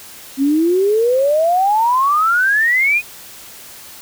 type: exponential sweep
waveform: sine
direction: up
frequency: 264.5 to 2514 Hz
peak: -11 dBFS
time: 0.37-3.02 s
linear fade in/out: 50 ms
effects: white hiss -37 dBFS RMS until 4.01 s